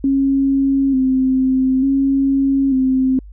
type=tone with vibrato; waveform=sine; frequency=267 Hz; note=C4; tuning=35 cents sharp; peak=-12 dBFS; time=0.04-3.19 s; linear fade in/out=2 ms; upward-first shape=square; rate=0.56 Hz; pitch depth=38 cents each way; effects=added 50 Hz sine -34 dBFS peak until 3.32 s